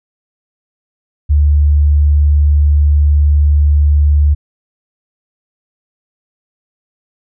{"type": "tone", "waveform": "sine", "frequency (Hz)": 73.42, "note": "D2", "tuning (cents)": 0, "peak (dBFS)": -6, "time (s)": [1.29, 4.35], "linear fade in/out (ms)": 20, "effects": []}